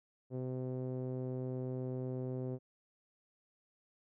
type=tone with low-pass filter; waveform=sawtooth; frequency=128.1 Hz; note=C3; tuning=36 cents flat; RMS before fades=-39 dBFS; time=0.3-2.59 s; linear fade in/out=50 ms; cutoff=460 Hz; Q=2.1; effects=none